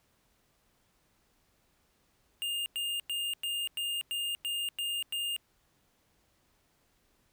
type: tone bursts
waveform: square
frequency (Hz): 2821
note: F7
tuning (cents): +17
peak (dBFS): -32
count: 9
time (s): 2.42-5.364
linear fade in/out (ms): 0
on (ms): 240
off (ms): 98
effects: pink hiss -71 dBFS RMS until 7.32 s